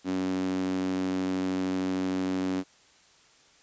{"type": "tone with high-pass filter", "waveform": "sawtooth", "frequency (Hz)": 93.1, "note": "F#2", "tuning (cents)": 11, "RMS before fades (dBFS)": -29, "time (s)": [0.04, 2.64], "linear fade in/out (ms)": 50, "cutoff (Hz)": 250, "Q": 6.7, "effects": ["white hiss -59 dBFS RMS until 3.62 s", "resampled to 16000 Hz"]}